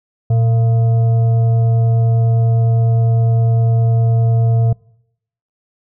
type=tone with frequency modulation; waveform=sine; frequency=116.54 Hz; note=A#2; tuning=in tune; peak=-10 dBFS; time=0.3-4.73 s; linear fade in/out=5 ms; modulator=569 Hz; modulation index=0.26; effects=noise-tail reverb RT60 0.8 s tail -25 dB re dry